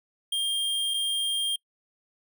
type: tone pair in turn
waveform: square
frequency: 3206 / 3206 Hz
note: G7 / G7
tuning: +38 / +38 cents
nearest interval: unison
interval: 0 cents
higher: neither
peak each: -25 dBFS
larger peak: neither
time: 0.32-0.94 / 0.94-1.56 s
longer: neither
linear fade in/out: 5 ms
effects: noise-tail reverb RT60 0.1 s tail -25 dB re dry